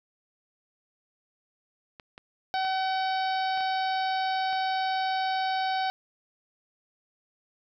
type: clicks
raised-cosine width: 0.3 ms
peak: -28 dBFS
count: 6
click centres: 1.998 / 2.179 / 2.65 / 3.575 / 3.607 / 4.529 s
type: harmonic tone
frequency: 759 Hz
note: F#5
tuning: 44 cents sharp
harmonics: 1 / 2 / 3 / 4 / 5 / 6 / 7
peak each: -26 / -35 / -40 / -42 / -39 / -41 / -45 dBFS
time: 2.54-5.9 s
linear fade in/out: 0 ms
effects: none